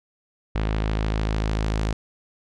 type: tone with low-pass filter sweep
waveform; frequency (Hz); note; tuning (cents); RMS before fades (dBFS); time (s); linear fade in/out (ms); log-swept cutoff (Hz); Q
sawtooth; 53.4; G#1; +49; -24; 0.55-1.93; 5; 3200 to 6700; 0.98
effects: none